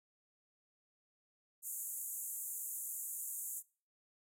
white band-pass noise, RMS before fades -43 dBFS, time 1.62-3.63 s, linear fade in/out 50 ms, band 6700 to 15000 Hz, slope 96 dB/octave, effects noise-tail reverb RT60 0.4 s tail -23 dB re dry

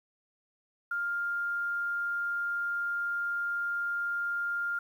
sine tone, 1402 Hz, F6, 6 cents sharp, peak -29 dBFS, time 0.91-4.79 s, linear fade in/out 5 ms, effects 10-bit

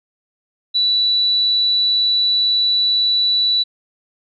sine tone, 3951 Hz, B7, in tune, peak -13 dBFS, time 0.74-3.64 s, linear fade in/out 20 ms, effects none

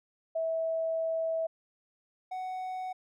sine / triangle tone pair in turn, 651 / 743.8 Hz, E5 / F#5, -22 / +9 cents, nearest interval major second, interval 231 cents, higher second, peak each -28 / -32 dBFS, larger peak first, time 0.35-1.47 / 2.31-2.93 s, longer first, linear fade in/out 10 ms, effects none

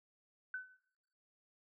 sine tone with exponential decay, 1510 Hz, F#6, 35 cents sharp, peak -36 dBFS, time 0.54-0.77 s, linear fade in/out 2 ms, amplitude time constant 49 ms, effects noise-tail reverb RT60 0.8 s tail -18 dB re dry

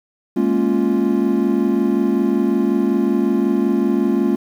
triangle chord, Bb minor seventh, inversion third, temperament equal, 207.7 / 233.1 / 277.2 / 349.2 Hz, Ab3 / Bb3 / Db4 / F4, 0 / 0 / 0 / 0 cents, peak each -18 dBFS, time 0.36-4.36 s, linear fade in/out 10 ms, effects 8-bit

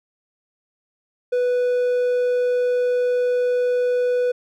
triangle tone, 493.9 Hz, B4, in tune, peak -15 dBFS, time 1.32-4.32 s, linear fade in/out 10 ms, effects none

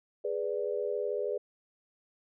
sine chord, G# diminished, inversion none, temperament equal, 415.3 / 493.9 / 587.3 Hz, G#4 / B4 / D5, 0 / 0 / 0 cents, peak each -33 / -34 / -36 dBFS, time 0.24-1.38 s, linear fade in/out 10 ms, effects none

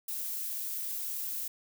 violet noise, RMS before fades -36 dBFS, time 0.08-1.48 s, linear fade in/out 5 ms, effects none

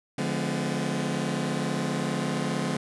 sawtooth chord, D diminished seventh, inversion none, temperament just, 146.83 / 176.2 / 211.4 / 253.7 Hz, D3 / F3 / Ab3 / Cb4, 0 / +16 / +31 / +47 cents, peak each -28 dBFS, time 0.18-2.77 s, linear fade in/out 5 ms, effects resampled to 24000 Hz + 10-bit

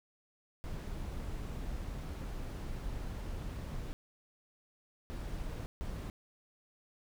brown noise bursts at uneven times, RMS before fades -40 dBFS, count 3, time 0.64-3.93 / 5.1-5.66 / 5.81-6.1 s, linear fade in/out 0 ms, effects none

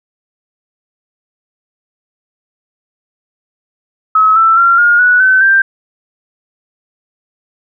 sine tone with pitch steps, 1285 / 1329.5 / 1375.6 / 1423.3 / 1472.7 / 1523.7 / 1576.5 Hz, E6 / E6 / F6 / F6 / F#6 / G6 / G6, -45 / +14 / -27 / +32 / -9 / -50 / +9 cents, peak -5 dBFS, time 4.15-5.62 s, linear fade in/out 5 ms, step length 210 ms, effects none

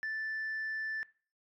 sine tone, 1760 Hz, A6, in tune, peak -32 dBFS, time 0.03-1.03 s, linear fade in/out 0 ms, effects noise-tail reverb RT60 0.4 s tail -21 dB re dry + tanh soft clip ceiling -32 dBFS

